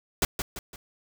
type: noise with echo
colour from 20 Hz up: pink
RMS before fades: -23 dBFS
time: 0.22-0.25 s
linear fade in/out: 2 ms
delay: 170 ms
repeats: 3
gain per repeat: -7 dB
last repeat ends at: 0.76 s
effects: none